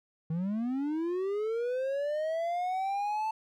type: linear sweep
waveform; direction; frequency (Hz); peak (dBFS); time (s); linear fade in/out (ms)
triangle; up; 155.4 to 885; -27; 0.3-3.31; 5
effects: none